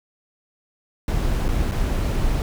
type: noise with dropouts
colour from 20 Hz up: brown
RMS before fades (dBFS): -21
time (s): 1.08-2.42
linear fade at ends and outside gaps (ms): 1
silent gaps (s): 1.482-1.488 / 1.713-1.719
effects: none